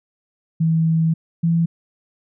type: tone pair in turn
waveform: sine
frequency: 162.2 / 166.95 Hz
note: E3 / E3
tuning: -28 / +22 cents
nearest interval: unison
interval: 50 cents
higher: second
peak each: -14 dBFS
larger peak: neither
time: 0.6-1.14 / 1.43-1.66 s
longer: first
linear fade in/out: 10 ms
effects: none